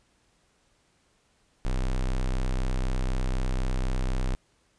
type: tone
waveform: square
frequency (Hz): 32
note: C1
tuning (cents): -38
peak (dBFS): -25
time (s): 1.65-4.35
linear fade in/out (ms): 0
effects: pink hiss -67 dBFS RMS until 4.78 s + resampled to 22050 Hz